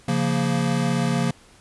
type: chord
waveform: square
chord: Bb minor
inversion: first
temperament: equal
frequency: 138.59 / 174.61 / 233.1 Hz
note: Db3 / F3 / Bb3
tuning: 0 / 0 / 0 cents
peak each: -25 dBFS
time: 0.08-1.31 s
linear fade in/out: 5 ms
effects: pink hiss -52 dBFS RMS until 1.6 s + resampled to 24000 Hz